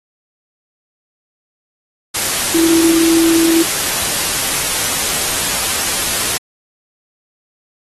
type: tone in noise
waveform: sine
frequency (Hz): 330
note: E4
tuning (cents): +2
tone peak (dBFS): -10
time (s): 2.54-3.63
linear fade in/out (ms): 10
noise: white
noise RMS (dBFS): -17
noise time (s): 2.14-6.38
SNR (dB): +4
effects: AAC 32 kbps